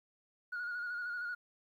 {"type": "tone with vibrato", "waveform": "sine", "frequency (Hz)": 1442, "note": "F#6", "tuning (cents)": -45, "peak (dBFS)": -35, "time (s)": [0.52, 1.35], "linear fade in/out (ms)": 10, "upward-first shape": "square", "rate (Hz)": 13, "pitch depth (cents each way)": 32, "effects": ["tanh soft clip ceiling -34 dBFS", "12-bit"]}